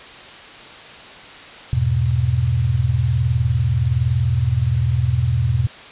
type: chord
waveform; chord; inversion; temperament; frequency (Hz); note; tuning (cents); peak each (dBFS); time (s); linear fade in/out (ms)
sine; E major; none; equal; 82.41 / 103.83 / 123.47; E2 / G#2 / B2; 0 / 0 / 0; -21 / -22 / -17; 1.73-5.67; 0
effects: white hiss -38 dBFS RMS until 5.91 s + resampled to 8000 Hz